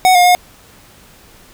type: tone with pitch steps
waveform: square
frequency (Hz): 742 / 713 / 719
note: F#5 / F5 / F#5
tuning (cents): +5 / +36 / -50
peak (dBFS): -7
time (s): 0.05-0.35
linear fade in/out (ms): 0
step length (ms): 100
effects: pink hiss -44 dBFS RMS until 1.53 s